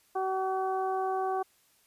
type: harmonic tone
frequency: 379.3 Hz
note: F#4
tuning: 43 cents sharp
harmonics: 1 / 2 / 3 / 4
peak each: -32 / -30 / -37 / -46 dBFS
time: 0.15-1.43 s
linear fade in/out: 10 ms
effects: white hiss -66 dBFS RMS until 1.86 s + resampled to 32000 Hz